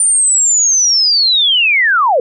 sine linear sweep, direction down, 9200 to 455.8 Hz, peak -8 dBFS, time 0-2.2 s, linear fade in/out 2 ms, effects none

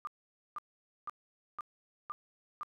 sine tone bursts, 1200 Hz, D6, 37 cents sharp, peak -36 dBFS, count 6, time 0.05-2.632 s, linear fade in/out 0 ms, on 22 ms, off 490 ms, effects none

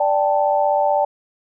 sine chord, D suspended fourth, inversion none, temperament equal, 587.3 / 784 / 880 Hz, D5 / G5 / A5, 0 / 0 / 0 cents, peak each -18 / -19 / -20 dBFS, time 0-1.05 s, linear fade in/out 5 ms, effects none

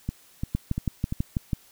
two click trains, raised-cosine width 5 ms, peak -12 / -15 dBFS, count 7 / 4, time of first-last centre 0.55-1.532 / 0.09-1.124 s, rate 6.11 / 2.9 Hz, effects white hiss -56 dBFS RMS until 1.71 s

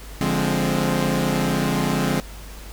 sawtooth chord, D half-diminished seventh, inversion none, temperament equal with one note detuned, 145.15 / 174.61 / 207.7 / 261.6 Hz, D3 / F3 / Ab3 / C4, -20 / 0 / 0 / 0 cents, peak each -21 dBFS, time 0.21-2.2 s, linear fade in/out 0 ms, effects added 50 Hz sine -36 dBFS peak until 2.72 s + pink hiss -42 dBFS RMS until 2.72 s

